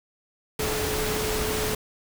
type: tone in noise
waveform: sine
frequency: 430 Hz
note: A4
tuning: 40 cents flat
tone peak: -29 dBFS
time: 0.59-1.75 s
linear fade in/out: 5 ms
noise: pink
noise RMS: -28 dBFS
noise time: 0.59-1.75 s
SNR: -4 dB
effects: none